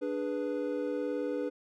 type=chord; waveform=triangle; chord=G# diminished; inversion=second; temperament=equal; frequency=293.7 / 415.3 / 493.9 Hz; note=D4 / G#4 / B4; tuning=0 / 0 / 0 cents; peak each=-33 / -35 / -32 dBFS; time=0.01-1.5 s; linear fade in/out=20 ms; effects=none